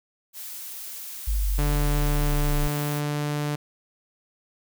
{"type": "noise", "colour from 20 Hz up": "blue", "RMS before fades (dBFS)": -37, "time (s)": [0.33, 3.02], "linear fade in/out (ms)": 50}
{"type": "exponential sweep", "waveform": "sine", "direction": "down", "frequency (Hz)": [51.91, 30.87], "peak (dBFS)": -21, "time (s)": [1.27, 2.68], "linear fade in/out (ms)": 10}
{"type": "tone with pitch glide", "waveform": "sawtooth", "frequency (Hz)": [146.3, 147.57], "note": ["D3", "D3"], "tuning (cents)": [-6, 9], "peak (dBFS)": -21, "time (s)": [1.58, 3.56], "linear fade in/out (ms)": 10, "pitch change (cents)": 15, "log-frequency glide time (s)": [2.29, 3.31]}
{"effects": []}